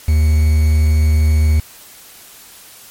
triangle tone with quantisation, 77 Hz, D#2, 17 cents flat, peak -7 dBFS, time 0.08-1.6 s, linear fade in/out 5 ms, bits 5, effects white hiss -40 dBFS RMS until 2.9 s + MP3 64 kbps

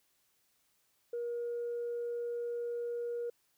sine tone, 475.4 Hz, A#4, 34 cents sharp, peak -33 dBFS, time 1.13-3.3 s, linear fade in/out 5 ms, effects tanh soft clip ceiling -31 dBFS + white hiss -74 dBFS RMS until 3.57 s

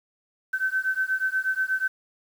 sine beating tone pair, 1529 / 1537.3 Hz, G6 / G6, -44 / -34 cents, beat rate 8.3 Hz, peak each -26 dBFS, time 0.53-1.88 s, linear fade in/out 10 ms, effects 8-bit

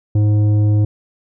sine tone with tanh clipping, 105 Hz, G#2, 19 cents sharp, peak -12 dBFS, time 0.15-0.85 s, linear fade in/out 5 ms, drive 9 dB, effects none

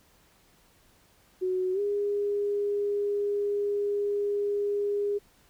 sine tone with pitch glide, 370 to 408.2 Hz, F#4 to G#4, 0 to -30 cents, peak -25 dBFS, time 1.41-5.19 s, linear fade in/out 20 ms, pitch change +170 cents, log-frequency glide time 1.73-1.8 s, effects pink hiss -62 dBFS RMS until 5.49 s

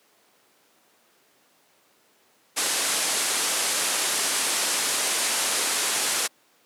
white low-pass noise, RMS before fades -25 dBFS, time 2.56-6.28 s, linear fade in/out 20 ms, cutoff 11000 Hz, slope 48 dB/octave, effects pink hiss -61 dBFS RMS until 6.65 s + high-pass 300 Hz 12 dB/octave

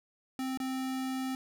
square tone with dropouts, 261.6 Hz, C4, in tune, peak -33 dBFS, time 0.39-1.35 s, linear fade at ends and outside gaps 1 ms, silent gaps 0.574-0.601 s, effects 12-bit

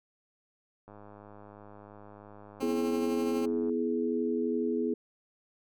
click train, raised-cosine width 1 ms, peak -36 dBFS, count 291, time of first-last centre 0.88-3.696 s, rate 103 Hz
15% pulse tone with tremolo, 267.4 Hz, C4, 38 cents sharp, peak -29 dBFS, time 2.6-3.46 s, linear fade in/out 10 ms, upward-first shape triangle, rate 12 Hz, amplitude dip 35%
sine chord, E major, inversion second, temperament equal with one note detuned, 246.9 / 329.6 / 421.6 Hz, B3 / E4 / G#4, 0 / 0 / +26 cents, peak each -31 / -33 / -31 dBFS, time 2.62-4.94 s, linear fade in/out 5 ms
effects none

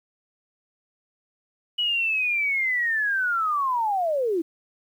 sine linear sweep, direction down, 2950 to 311.1 Hz, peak -21 dBFS, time 1.78-4.42 s, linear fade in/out 10 ms, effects 9-bit

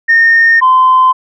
sine tone pair in turn, 1832 / 1030.5 Hz, A#6 / C6, -31 / -27 cents, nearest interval minor seventh, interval 996 cents, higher first, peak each -3 dBFS, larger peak neither, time 0.08-0.61 / 0.61-1.13 s, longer first, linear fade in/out 20 ms, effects tanh soft clip ceiling 0 dBFS

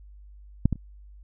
clicks, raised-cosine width 5 ms, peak -6 / -13 / -30 dBFS, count 3, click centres 0.656 / 0.727 / 0.757 s, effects added 50 Hz sine -45 dBFS peak until 1.23 s

